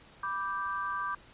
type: chord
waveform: sine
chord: G major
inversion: first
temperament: equal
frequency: 987.8 / 1174.7 / 1568 Hz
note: B5 / D6 / G6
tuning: 0 / 0 / 0 cents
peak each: -39 / -33 / -37 dBFS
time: 0.23-1.15 s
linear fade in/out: 5 ms
effects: pink hiss -56 dBFS RMS until 1.33 s + resampled to 8000 Hz